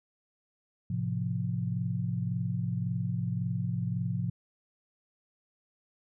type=chord; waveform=sine; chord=F major; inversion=first; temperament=just; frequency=109.13 / 130.96 / 174.61 Hz; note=A2 / C3 / F3; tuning=-14 / +2 / 0 cents; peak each=-33 dBFS; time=0.9-4.3 s; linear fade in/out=5 ms; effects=none